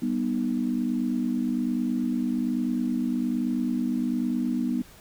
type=chord; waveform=sine; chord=G augmented; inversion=none; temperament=just; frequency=196 / 245 / 306.2 Hz; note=G3 / B3 / D#4; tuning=0 / -14 / -28 cents; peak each=-31 / -25 / -31 dBFS; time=0.02-4.82 s; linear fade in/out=5 ms; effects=pink hiss -51 dBFS RMS until 5 s